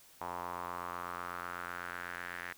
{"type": "tone with band-pass filter sweep", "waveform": "sawtooth", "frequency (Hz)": 88, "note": "F2", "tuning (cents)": 14, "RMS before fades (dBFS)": -42, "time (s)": [0.21, 2.53], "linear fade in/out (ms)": 0, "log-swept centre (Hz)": [940, 1800], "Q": 3.7, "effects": ["white hiss -60 dBFS RMS until 2.57 s"]}